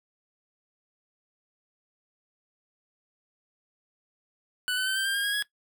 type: tone with pitch steps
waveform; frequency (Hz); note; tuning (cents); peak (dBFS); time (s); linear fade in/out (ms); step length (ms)
25% pulse; 1490 / 1514.3 / 1539 / 1564.1 / 1589.6 / 1615.5 / 1641.8 / 1668.6; F#6 / F#6 / G6 / G6 / G6 / G#6 / G#6 / G#6; +12 / +40 / -32 / -4 / +24 / -48 / -20 / +8; -22; 4.68-5.424; 0; 93
effects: noise-tail reverb RT60 0.1 s tail -18 dB re dry